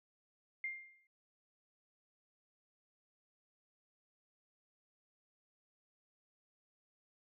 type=tone with exponential decay; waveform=sine; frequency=2110 Hz; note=C7; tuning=14 cents sharp; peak=-35 dBFS; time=0.64-1.07 s; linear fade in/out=2 ms; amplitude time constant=93 ms; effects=none